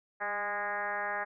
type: tone with frequency modulation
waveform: sine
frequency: 1234 Hz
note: D#6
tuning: 15 cents flat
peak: -31 dBFS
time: 0.2-1.25 s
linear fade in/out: 20 ms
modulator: 207 Hz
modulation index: 3.2
effects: none